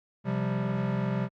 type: chord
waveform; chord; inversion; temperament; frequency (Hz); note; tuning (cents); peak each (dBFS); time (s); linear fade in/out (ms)
square; C suspended fourth; none; equal; 130.81 / 174.61 / 196; C3 / F3 / G3; 0 / 0 / 0; -31 / -34 / -31; 0.24-1.29; 50
effects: low-pass 2000 Hz 12 dB/octave + Opus 48 kbps